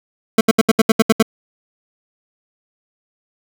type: tone bursts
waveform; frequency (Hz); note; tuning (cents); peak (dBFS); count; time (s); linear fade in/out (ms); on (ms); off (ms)
25% pulse; 222.2; A3; +17; -4; 9; 0.38-1.226; 5; 30; 72
effects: 7-bit